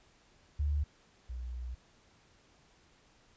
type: tone pair in turn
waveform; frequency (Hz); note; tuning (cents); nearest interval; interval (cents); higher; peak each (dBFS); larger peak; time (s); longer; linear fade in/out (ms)
sine; 73 / 61.39; D2 / B1; -10 / -10; minor third; 300; first; -28 / -37; first; 0.59-0.84 / 1.29-1.75; second; 10
effects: pink hiss -65 dBFS RMS until 3.36 s + resampled to 16000 Hz